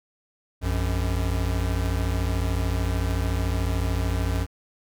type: tone pair together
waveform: square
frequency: 57.2 / 90.8 Hz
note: A#1 / F#2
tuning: -32 / -32 cents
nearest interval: minor sixth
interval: 800 cents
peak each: -26 / -26 dBFS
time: 0.61-4.47 s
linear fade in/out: 50 ms
effects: none